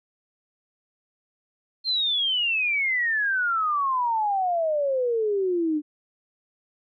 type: exponential sweep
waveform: sine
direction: down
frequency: 4233 to 293.7 Hz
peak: -21 dBFS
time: 1.84-5.82 s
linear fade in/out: 50 ms
effects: none

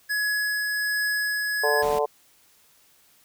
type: tone with tremolo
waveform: square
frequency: 1685 Hz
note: G#6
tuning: 25 cents sharp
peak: -23 dBFS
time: 0.09-1.83 s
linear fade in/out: 20 ms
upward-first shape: triangle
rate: 1.3 Hz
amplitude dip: 25%
type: harmonic tone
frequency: 146.83 Hz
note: D3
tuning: in tune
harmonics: 3 / 4 / 5 / 6 / 7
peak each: -24 / -26 / -28 / -30 / -31 dBFS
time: 1.63-2.06 s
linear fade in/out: 10 ms
type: noise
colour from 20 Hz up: pink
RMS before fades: -36 dBFS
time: 1.82-1.99 s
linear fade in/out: 5 ms
effects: white hiss -59 dBFS RMS until 3.24 s

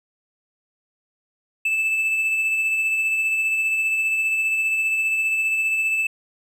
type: tone with tremolo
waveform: triangle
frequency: 2631 Hz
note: E7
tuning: 4 cents flat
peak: -16 dBFS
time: 1.65-6.07 s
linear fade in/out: 5 ms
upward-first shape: sine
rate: 15 Hz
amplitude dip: 30%
effects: none

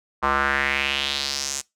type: tone with band-pass filter sweep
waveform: square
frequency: 69.3 Hz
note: C#2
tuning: in tune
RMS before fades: -24 dBFS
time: 0.22-1.62 s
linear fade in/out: 20 ms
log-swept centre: 1100 to 7300 Hz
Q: 3.2
effects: noise-tail reverb RT60 0.2 s tail -22 dB re dry

